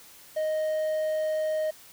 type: tone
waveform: triangle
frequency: 622.3 Hz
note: D#5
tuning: in tune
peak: -23 dBFS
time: 0.36-1.71 s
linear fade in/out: 10 ms
effects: white hiss -51 dBFS RMS until 1.92 s